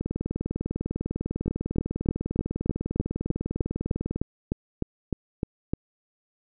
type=two click trains; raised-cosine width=3 ms; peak=-12 / -17 dBFS; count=15 / 84; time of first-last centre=1.48-5.735 / 0.01-4.16 s; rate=3.29 / 20 Hz; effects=none